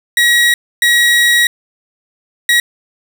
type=tone bursts at uneven times; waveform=30% pulse; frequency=1908 Hz; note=A#6; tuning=40 cents sharp; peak=-5 dBFS; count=3; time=0.17-0.54 / 0.82-1.47 / 2.49-2.6 s; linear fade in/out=2 ms; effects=none